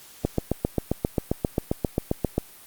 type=click train; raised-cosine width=2 ms; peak=-8 dBFS; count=17; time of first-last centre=0.25-2.38 s; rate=7.51 Hz; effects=white hiss -48 dBFS RMS until 2.66 s + Opus 48 kbps